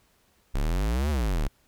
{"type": "exponential two-way sweep", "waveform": "square", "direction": "up then down", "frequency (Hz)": [32, 77.78, 32], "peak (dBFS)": -24, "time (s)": [0.54, 1.48], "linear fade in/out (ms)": 10, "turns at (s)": 1.1, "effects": ["pink hiss -65 dBFS RMS until 1.67 s"]}